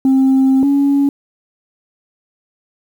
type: tone pair in turn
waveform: sine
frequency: 265.6 / 280.4 Hz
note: C4 / C#4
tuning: +26 / +20 cents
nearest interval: minor second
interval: 94 cents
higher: second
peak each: -6 / -8 dBFS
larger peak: first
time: 0.05-0.63 / 0.63-1.09 s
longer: first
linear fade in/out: 2 ms
effects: tanh soft clip ceiling -7 dBFS + 7-bit